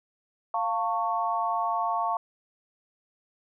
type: chord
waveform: sine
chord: F augmented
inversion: none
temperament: equal with one note detuned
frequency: 698.5 / 898.5 / 1108.7 Hz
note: F5 / A5 / C#6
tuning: 0 / +36 / 0 cents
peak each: -29 dBFS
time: 0.54-2.17 s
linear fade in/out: 2 ms
effects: none